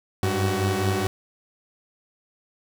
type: tone cluster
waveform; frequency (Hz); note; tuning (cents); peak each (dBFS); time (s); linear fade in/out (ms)
sawtooth; 96.6 / 101.2 / 375; G2 / G#2 / F#4; -25 / -44 / +23; -22; 0.23-1.07; 0
effects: none